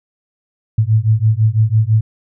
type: beating tone pair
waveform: sine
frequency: 106.9 / 112.9 Hz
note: A2 / A2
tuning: -49 / +45 cents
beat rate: 6 Hz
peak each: -13 dBFS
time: 0.78-2.01 s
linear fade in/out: 5 ms
effects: none